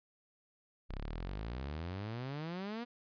sawtooth exponential sweep, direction up, 30.87 to 245.4 Hz, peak -35 dBFS, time 0.89-2.85 s, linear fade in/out 20 ms, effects resampled to 11025 Hz

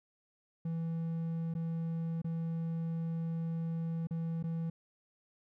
triangle tone with dropouts, 164.81 Hz, E3, in tune, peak -31 dBFS, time 0.65-4.7 s, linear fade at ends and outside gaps 5 ms, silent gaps 1.54-1.55 / 2.218-2.244 / 4.071-4.108 / 4.428-4.438 s, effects none

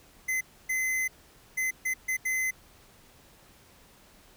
square tone bursts at uneven times, 2046 Hz, C7, 39 cents flat, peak -27 dBFS, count 6, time 0.28-0.41 / 0.69-1.08 / 1.57-1.71 / 1.85-1.94 / 2.08-2.17 / 2.25-2.51 s, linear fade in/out 10 ms, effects pink hiss -57 dBFS RMS until 4.36 s

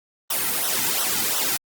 white noise with flanger, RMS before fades -23 dBFS, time 0.3-1.57 s, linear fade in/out 5 ms, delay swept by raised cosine 0.42 to 1.82 ms, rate 2.8 Hz, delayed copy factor -0.8, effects Opus 32 kbps

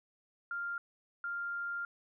sine tone bursts at uneven times, 1396.9 Hz, F6, in tune, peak -35 dBFS, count 2, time 0.51-0.78 / 1.24-1.85 s, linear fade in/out 2 ms, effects none

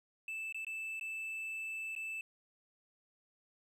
triangle tone with dropouts, 2637 Hz, E7, in tune, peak -37 dBFS, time 0.28-2.21 s, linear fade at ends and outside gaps 2 ms, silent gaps 0.525-0.545 / 0.648-0.667 / 0.997-1.01 / 1.952-1.962 s, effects none

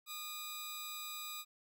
15% pulse tone pair together, 1224 / 3915 Hz, D#6 / B7, -29 / -16 cents, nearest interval octave + minor sixth, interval 2013 cents, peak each -40 / -38 dBFS, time 0.06-1.45 s, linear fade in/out 50 ms, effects none

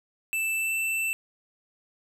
square tone with pitch glide, 2647 to 2665 Hz, E7 to E7, +7 to +18 cents, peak -26 dBFS, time 0.33-1.13 s, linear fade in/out 0 ms, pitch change +11 cents, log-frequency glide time 0.54-0.73 s, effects none

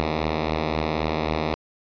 5% pulse beating tone pair, 74.8 / 78.6 Hz, D2 / D#2, +32 / +18 cents, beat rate 3.8 Hz, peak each -20 / -12 dBFS, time 0-1.54 s, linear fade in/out 0 ms, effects resampled to 11025 Hz

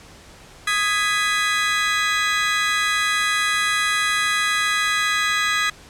30% pulse chord, G# minor, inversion second, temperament just, 1245.9 / 1661.2 / 1993.5 Hz, D#6 / G#6 / B6, +2 / 0 / +16 cents, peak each -20 dBFS, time 0.67-5.7 s, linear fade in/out 5 ms, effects pink hiss -45 dBFS RMS until 5.89 s + low-pass 9000 Hz 12 dB/octave

